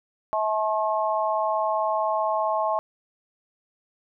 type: harmonic tone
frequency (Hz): 215.4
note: A3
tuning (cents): -37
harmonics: 3 / 4 / 5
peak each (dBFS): -25 / -26 / -27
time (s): 0.33-2.79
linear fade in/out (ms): 0
effects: none

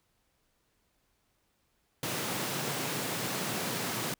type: high-pass noise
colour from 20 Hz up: pink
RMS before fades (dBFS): -34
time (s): 2.03-4.14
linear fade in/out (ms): 2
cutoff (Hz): 110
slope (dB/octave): 48
effects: pink hiss -74 dBFS RMS until 4.19 s

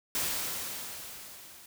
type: noise with level ramp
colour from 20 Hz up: white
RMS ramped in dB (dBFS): -30 to -52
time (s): 0.15-1.66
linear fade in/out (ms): 2
effects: none

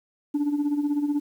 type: tone with tremolo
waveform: sine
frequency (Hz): 291.4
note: D4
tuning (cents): -13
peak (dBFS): -17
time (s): 0.34-1.2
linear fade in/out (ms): 10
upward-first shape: sine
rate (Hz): 16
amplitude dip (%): 70
effects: tanh soft clip ceiling -19 dBFS + 9-bit

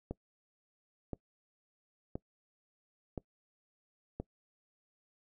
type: click train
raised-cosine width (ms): 2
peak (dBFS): -24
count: 5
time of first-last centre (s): 0.11-4.2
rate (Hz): 0.978
effects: noise-tail reverb RT60 0.1 s tail -23 dB re dry

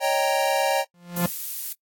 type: chord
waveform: square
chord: Eb dominant seventh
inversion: third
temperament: equal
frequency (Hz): 554.4 / 622.3 / 784 / 932.3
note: Db5 / Eb5 / G5 / Bb5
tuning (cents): 0 / 0 / 0 / 0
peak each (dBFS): -25 / -28 / -25 / -29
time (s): 0-0.85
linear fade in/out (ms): 50
type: tone with exponential growth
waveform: 45% pulse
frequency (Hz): 174.61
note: F3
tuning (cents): 0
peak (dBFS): -18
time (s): 0.94-1.26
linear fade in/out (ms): 2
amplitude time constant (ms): 68
type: noise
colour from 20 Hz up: violet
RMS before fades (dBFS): -30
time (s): 1.16-1.73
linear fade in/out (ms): 5
effects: noise-tail reverb RT60 0.1 s tail -23 dB re dry + AAC 64 kbps

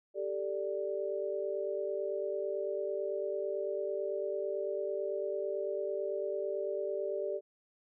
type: chord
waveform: sine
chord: G suspended second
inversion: none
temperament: just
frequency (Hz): 392 / 441 / 588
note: G4 / A4 / D5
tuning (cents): 0 / +4 / +2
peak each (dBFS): -36 / -39 / -36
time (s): 0.14-7.41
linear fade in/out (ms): 50
effects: none

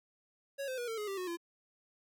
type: tone with pitch steps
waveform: square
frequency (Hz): 554.4 / 517.3 / 482.6 / 450.3 / 420.2 / 392 / 365.8 / 341.3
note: C#5 / C5 / B4 / A4 / G#4 / G4 / F#4 / F4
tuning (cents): 0 / -20 / -40 / +40 / +20 / 0 / -20 / -40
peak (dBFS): -37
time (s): 0.58-1.372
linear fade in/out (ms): 20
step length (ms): 99
effects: none

